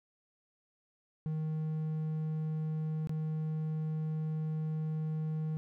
triangle tone with dropouts, 156.4 Hz, D#3, 9 cents sharp, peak -30 dBFS, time 1.26-5.57 s, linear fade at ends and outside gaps 0 ms, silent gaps 3.072-3.094 s, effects none

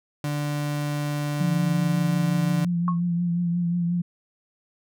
35% pulse tone, 146.83 Hz, D3, in tune, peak -23 dBFS, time 0.24-2.65 s, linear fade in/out 2 ms
sine tone with vibrato, 173.2 Hz, F3, 14 cents flat, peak -21 dBFS, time 1.4-4.02 s, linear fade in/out 10 ms, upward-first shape triangle, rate 5.6 Hz, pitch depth 38 cents each way
sine tone with exponential decay, 1094 Hz, C#6, 23 cents flat, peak -20 dBFS, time 2.88-3 s, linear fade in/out 1 ms, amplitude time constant 25 ms
effects none

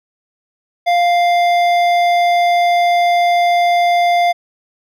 triangle tone with hard clipping, 698.5 Hz, F5, in tune, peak -12 dBFS, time 0.86-4.33 s, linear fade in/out 20 ms, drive 15 dB, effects none

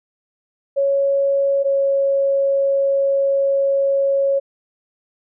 sine tone pair in turn, 554.4 / 551.2 Hz, C#5 / C#5, 0 / -10 cents, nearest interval unison, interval 10 cents, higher first, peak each -14 dBFS, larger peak neither, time 0.76-1.64 / 1.64-4.4 s, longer second, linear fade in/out 20 ms, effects none

